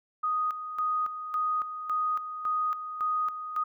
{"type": "tone with tremolo", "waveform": "sine", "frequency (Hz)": 1244.5, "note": "D#6", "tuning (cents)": 0, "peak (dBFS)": -25, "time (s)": [0.23, 3.64], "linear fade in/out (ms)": 10, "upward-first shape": "square", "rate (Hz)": 1.8, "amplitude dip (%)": 65, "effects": []}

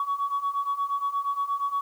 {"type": "beating tone pair", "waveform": "sine", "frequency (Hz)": [1120, 1128.5], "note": ["C#6", "C#6"], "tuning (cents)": [18, 31], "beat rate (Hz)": 8.5, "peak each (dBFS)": [-29, -26], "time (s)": [0, 1.81], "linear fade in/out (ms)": 2, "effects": ["tanh soft clip ceiling -19 dBFS", "9-bit"]}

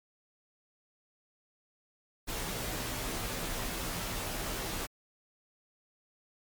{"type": "noise with comb filter", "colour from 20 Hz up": "pink", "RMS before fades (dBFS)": -36, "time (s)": [2.27, 4.87], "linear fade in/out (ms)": 20, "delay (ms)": 14, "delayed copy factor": -0.6, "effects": ["MP3 96 kbps"]}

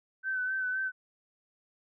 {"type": "tone with vibrato", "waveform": "sine", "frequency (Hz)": 1525, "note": "G6", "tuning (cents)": -48, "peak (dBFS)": -29, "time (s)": [0.23, 0.92], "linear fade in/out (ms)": 50, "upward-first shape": "sine", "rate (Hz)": 3.9, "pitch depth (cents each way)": 31, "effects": []}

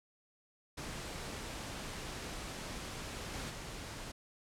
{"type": "noise with level steps", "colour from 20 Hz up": "pink", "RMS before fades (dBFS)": [-43, -41, -45], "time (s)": [0.77, 4.12], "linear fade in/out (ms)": 10, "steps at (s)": [3.33, 3.49], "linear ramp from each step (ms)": 20, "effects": ["low-pass 9000 Hz 12 dB/octave"]}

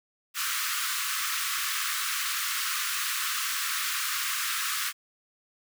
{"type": "high-pass noise", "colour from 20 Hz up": "pink", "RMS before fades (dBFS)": -30, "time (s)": [0.34, 4.93], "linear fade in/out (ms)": 50, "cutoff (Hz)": 1100, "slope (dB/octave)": 96, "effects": []}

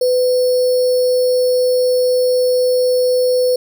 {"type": "tone with sample-and-hold", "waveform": "sine", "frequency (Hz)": 502, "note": "B4", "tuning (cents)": 28, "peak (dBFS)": -11, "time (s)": [0.01, 3.56], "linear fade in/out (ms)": 5, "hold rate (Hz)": 4900, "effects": []}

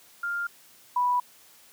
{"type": "tone pair in turn", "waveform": "sine", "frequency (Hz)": [1400, 984.5], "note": ["F6", "B5"], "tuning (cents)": [4, -6], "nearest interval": "tritone", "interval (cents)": 610, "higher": "first", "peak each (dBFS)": [-27, -21], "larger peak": "second", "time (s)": [[0.23, 0.47], [0.96, 1.2]], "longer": "neither", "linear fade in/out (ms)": 5, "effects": ["white hiss -55 dBFS RMS until 1.72 s", "high-pass 100 Hz 12 dB/octave"]}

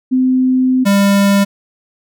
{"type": "tone pair in turn", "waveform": ["sine", "square"], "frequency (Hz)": [257.1, 199.45], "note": ["C4", "G3"], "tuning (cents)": [-30, 30], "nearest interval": "major third", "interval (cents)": 440, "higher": "first", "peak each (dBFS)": -9, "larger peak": "neither", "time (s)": [[0.11, 0.85], [0.85, 1.45]], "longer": "first", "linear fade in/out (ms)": 20, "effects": []}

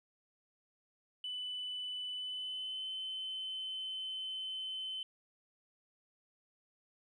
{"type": "tone with pitch glide", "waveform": "sine", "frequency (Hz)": [2992, 3058], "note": ["F#7", "G7"], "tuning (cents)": [19, -44], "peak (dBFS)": -37, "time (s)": [1.24, 5.03], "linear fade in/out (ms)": 2, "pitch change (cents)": 37, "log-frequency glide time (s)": [2.15, 2.89], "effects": ["tanh soft clip ceiling -34 dBFS"]}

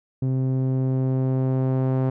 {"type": "tone with low-pass filter sweep", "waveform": "sawtooth", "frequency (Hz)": 130.81, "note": "C3", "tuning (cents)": 0, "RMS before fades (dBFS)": -22, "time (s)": [0.22, 2.1], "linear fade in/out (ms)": 5, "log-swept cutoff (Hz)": [280, 780], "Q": 0.71, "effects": []}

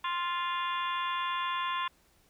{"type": "harmonic tone with a mistuned harmonic", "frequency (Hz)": 349.2, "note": "F4", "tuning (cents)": 0, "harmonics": [3, 4, 5, 6, 7, 8, 9, 10], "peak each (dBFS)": [-31, -42, -40, -45, -45, -42, -51, -41], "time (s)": [0.04, 1.88], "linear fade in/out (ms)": 5, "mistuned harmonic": 10, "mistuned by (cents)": -24, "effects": ["pink hiss -66 dBFS RMS until 2.29 s"]}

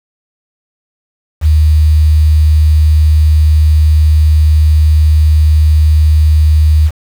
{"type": "tone with quantisation", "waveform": "sine", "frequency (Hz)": 77, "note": "D#2", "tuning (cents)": -17, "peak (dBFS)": -4, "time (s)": [1.41, 6.91], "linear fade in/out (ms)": 50, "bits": 5, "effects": []}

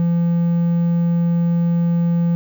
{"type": "tone", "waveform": "triangle", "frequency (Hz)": 170.6, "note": "F3", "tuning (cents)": -40, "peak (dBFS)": -12, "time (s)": [0, 2.35], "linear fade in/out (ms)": 0, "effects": ["8-bit"]}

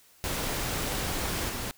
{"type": "noise with level steps", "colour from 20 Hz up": "pink", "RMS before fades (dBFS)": [-31, -34], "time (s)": [0.24, 1.71], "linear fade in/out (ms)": 0, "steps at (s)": 1.49, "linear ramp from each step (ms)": 2, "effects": ["white hiss -59 dBFS RMS until 1.77 s"]}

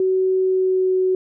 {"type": "tone with pitch glide", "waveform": "sine", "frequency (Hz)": [375.7, 372.7], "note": ["F#4", "F#4"], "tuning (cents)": [26, 13], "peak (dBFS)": -15, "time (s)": [0, 1.15], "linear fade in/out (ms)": 2, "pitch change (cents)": -13, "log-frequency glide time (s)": [0.39, 0.95], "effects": []}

